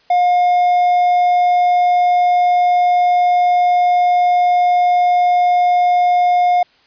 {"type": "tone with hard clipping", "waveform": "triangle", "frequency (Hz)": 714, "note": "F5", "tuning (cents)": 38, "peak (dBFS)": -11, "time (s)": [0.1, 6.63], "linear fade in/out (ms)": 5, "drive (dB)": 6, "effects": ["white hiss -53 dBFS RMS until 6.86 s", "resampled to 11025 Hz"]}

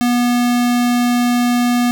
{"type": "tone", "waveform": "square", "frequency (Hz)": 242.9, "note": "B3", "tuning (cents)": -29, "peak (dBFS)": -13, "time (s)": [0.01, 1.91], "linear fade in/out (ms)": 0, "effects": []}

